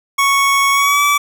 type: tone with pitch glide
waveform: 25% pulse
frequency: 1108.7 to 1152.4 Hz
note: C#6 to D6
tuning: 0 to -33 cents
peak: -7 dBFS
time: 0.18-1.18 s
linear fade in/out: 10 ms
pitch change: +67 cents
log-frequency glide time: 0.72-1.03 s
effects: none